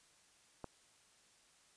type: click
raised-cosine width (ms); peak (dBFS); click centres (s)
1; -30; 0.643
effects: white hiss -68 dBFS RMS until 1.76 s + resampled to 22050 Hz